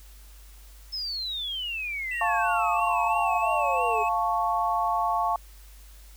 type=exponential sweep; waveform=sine; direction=down; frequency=5274 to 415.3 Hz; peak=-29 dBFS; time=0.92-4.04 s; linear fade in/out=20 ms
type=tone with vibrato; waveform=triangle; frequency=2653 Hz; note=E7; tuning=10 cents sharp; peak=-31 dBFS; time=2.11-4.09 s; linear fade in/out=5 ms; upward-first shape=sine; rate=3 Hz; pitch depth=69 cents each way
type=chord; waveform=sine; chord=F augmented; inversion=none; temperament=equal; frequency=698.5 / 880 / 1108.7 Hz; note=F5 / A5 / C#6; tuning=0 / 0 / 0 cents; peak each=-27 dBFS; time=2.21-5.36 s; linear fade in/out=2 ms
effects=added 50 Hz sine -46 dBFS peak until 6.16 s + white hiss -55 dBFS RMS until 6.16 s